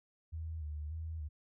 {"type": "tone with vibrato", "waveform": "sine", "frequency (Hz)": 77.7, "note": "D#2", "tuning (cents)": -2, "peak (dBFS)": -38, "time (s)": [0.32, 1.29], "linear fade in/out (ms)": 20, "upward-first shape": "square", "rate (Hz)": 1.7, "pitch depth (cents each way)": 62, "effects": []}